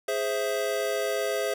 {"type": "chord", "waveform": "square", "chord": "Ab augmented", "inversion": "none", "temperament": "equal", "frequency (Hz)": [415.3, 523.3, 659.3], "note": ["Ab4", "C5", "E5"], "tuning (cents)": [0, 0, 0], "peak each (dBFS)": -31, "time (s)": [0.08, 1.54], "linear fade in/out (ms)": 5, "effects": []}